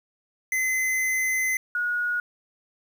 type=tone pair in turn; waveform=square / sine; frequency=2045 / 1449.1 Hz; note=C7 / F#6; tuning=-40 / -37 cents; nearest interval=tritone; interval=597 cents; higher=first; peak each=-23 dBFS; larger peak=neither; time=0.52-1.57 / 1.75-2.2 s; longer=first; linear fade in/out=2 ms; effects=9-bit